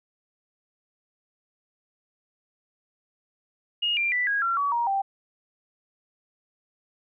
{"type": "tone with pitch steps", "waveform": "sine", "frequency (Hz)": [2861, 2378, 1976.8, 1643.2, 1365.9, 1135.4, 943.8, 784.5], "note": ["F7", "D7", "B6", "G#6", "F6", "C#6", "A#5", "G5"], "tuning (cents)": [41, 21, 1, -19, -39, 41, 21, 1], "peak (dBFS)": -22, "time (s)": [3.82, 5.02], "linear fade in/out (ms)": 10, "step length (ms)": 150, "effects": []}